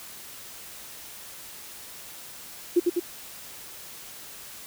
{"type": "tone with echo", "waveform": "sine", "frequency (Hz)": 349.2, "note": "F4", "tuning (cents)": 0, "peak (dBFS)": -15, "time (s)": [2.76, 2.8], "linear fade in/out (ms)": 10, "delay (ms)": 100, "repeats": 2, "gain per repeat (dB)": -3, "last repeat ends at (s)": 3, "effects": ["white hiss -43 dBFS RMS until 4.66 s"]}